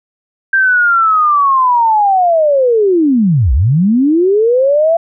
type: linear two-way sweep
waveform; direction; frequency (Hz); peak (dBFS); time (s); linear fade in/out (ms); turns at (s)
sine; down then up; 1587 to 56 to 679; -7; 0.53-4.97; 5; 3.53
effects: none